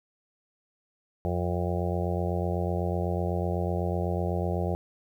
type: harmonic tone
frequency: 88 Hz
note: F2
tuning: 14 cents sharp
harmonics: 1 / 2 / 4 / 5 / 6 / 7 / 8 / 9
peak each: -29 / -32 / -35 / -36 / -37 / -37 / -38 / -39 dBFS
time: 1.25-4.75 s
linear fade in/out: 0 ms
effects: 10-bit